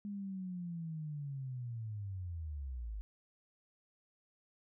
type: linear sweep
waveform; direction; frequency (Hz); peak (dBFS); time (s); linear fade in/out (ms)
sine; down; 206.1 to 49.24; -39; 0.05-3.01; 0
effects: none